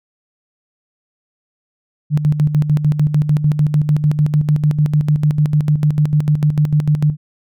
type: tone with tremolo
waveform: sine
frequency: 150 Hz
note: D3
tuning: 37 cents sharp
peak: -9 dBFS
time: 2.1-7.17 s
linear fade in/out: 50 ms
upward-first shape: square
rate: 6.7 Hz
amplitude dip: 65%
effects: none